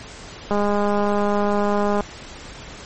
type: click train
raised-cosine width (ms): 1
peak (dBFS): -8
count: 308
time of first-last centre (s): 0.51-2.008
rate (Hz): 205
effects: pink hiss -38 dBFS RMS until 2.85 s + MP3 32 kbps